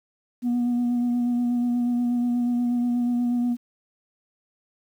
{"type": "tone with vibrato", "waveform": "sine", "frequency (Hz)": 242.1, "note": "B3", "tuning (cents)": -34, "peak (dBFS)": -18, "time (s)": [0.42, 3.57], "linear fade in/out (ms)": 50, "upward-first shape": "sine", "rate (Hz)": 8.3, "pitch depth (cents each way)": 18, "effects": ["tanh soft clip ceiling -19 dBFS", "9-bit"]}